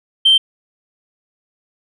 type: tone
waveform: sine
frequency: 3130 Hz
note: G7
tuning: 3 cents flat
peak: -6 dBFS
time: 0.25-0.38 s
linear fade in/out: 10 ms
effects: tanh soft clip ceiling -4 dBFS